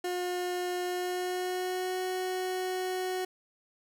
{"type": "tone with pitch glide", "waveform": "30% pulse", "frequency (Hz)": [358.7, 369.6], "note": ["F4", "F#4"], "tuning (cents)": [46, -2], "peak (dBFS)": -28, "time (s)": [0.04, 3.25], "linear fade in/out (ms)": 5, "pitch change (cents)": 52, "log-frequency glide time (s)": [0.84, 2.01], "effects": []}